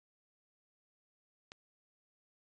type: click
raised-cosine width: 0.2 ms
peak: -30 dBFS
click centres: 1.519 s
effects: resampled to 16000 Hz